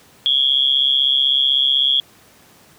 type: tone with amplitude modulation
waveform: sine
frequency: 3322 Hz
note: G#7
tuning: in tune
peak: -9 dBFS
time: 0.26-2 s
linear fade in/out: 0 ms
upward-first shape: sine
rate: 136 Hz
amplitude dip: 90%
effects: pink hiss -49 dBFS RMS until 2.78 s + high-pass 100 Hz 12 dB/octave